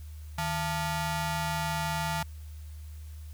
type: ring-modulated tone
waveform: sawtooth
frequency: 520 Hz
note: C5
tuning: 11 cents flat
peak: -22 dBFS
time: 0.38-2.23 s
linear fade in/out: 5 ms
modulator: 363 Hz
effects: added 76 Hz sine -40 dBFS peak until 3.33 s + white hiss -59 dBFS RMS until 3.33 s